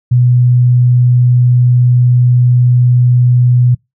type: tone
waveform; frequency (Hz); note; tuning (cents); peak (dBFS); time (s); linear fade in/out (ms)
sine; 123.47; B2; 0; -5; 0.11-3.75; 10
effects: noise-tail reverb RT60 0.2 s tail -26 dB re dry